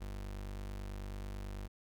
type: tone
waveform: 35% pulse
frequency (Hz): 49.17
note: G1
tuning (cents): +6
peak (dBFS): -39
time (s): 0-1.68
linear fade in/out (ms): 20
effects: none